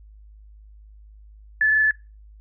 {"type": "tone with frequency modulation", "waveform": "sine", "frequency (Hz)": 1734, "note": "A6", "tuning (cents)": -26, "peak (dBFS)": -15, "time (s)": [1.61, 1.91], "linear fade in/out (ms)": 2, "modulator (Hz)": 25.5, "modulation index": 0.76, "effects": ["noise-tail reverb RT60 0.3 s tail -25 dB re dry", "added 52 Hz sine -44 dBFS peak until 2.4 s"]}